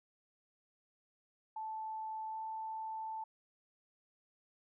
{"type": "tone with pitch glide", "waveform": "sine", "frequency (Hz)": [876, 881.6], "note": ["A5", "A5"], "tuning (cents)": [-8, 3], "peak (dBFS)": -39, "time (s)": [1.56, 3.24], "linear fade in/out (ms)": 5, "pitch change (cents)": 11, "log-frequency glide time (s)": [2.3, 2.36], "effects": []}